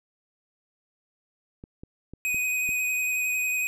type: clicks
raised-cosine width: 3 ms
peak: -28 dBFS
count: 5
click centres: 1.639 / 1.835 / 2.136 / 2.345 / 2.691 s
type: tone with vibrato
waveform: square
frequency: 2503 Hz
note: D#7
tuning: 10 cents sharp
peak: -25 dBFS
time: 2.25-3.67 s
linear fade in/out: 0 ms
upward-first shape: sine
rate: 11 Hz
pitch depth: 16 cents each way
effects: none